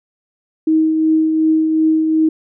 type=tone with tremolo; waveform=sine; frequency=316.3 Hz; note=D#4; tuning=29 cents sharp; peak=-9 dBFS; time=0.67-2.29 s; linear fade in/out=5 ms; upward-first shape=triangle; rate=2.7 Hz; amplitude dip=40%; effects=none